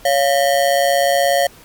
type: ring-modulated tone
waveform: square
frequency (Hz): 628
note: D#5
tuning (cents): +16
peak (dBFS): -10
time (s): 0.05-1.47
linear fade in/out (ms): 5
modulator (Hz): 68.3
effects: pink hiss -44 dBFS RMS until 1.64 s + MP3 96 kbps